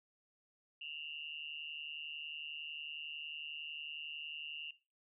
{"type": "tone with amplitude modulation", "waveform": "sine", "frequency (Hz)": 2794, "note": "F7", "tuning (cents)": 0, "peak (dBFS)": -39, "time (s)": [0.81, 4.71], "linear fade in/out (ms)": 5, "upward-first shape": "sine", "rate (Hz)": 151, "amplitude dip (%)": 90, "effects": ["noise-tail reverb RT60 0.3 s tail -17 dB re dry"]}